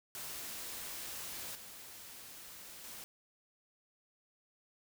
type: noise with level steps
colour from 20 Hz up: white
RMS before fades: -44 / -51 / -48 dBFS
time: 0.15-3.04 s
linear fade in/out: 0 ms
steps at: 1.55 / 2.84 s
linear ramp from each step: 2 ms
effects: none